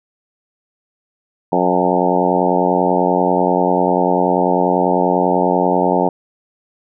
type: harmonic tone with a mistuned harmonic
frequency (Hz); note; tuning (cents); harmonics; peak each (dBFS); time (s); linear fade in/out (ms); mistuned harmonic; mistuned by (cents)
90.2; F#2; -44; 2 / 3 / 4 / 5 / 6 / 7 / 8 / 9 / 10; -21 / -21 / -21 / -21 / -21 / -21 / -21 / -21 / -21; 1.52-6.09; 5; 9; +26
effects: none